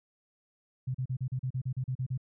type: tone bursts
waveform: sine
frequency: 128.7 Hz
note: C3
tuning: 28 cents flat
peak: -29 dBFS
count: 12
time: 0.87-2.177 s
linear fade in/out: 10 ms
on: 75 ms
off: 37 ms
effects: none